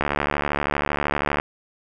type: click train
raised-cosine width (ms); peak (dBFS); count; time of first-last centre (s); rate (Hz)
0.5; -6; 102; 0.01-1.399; 72.7
effects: none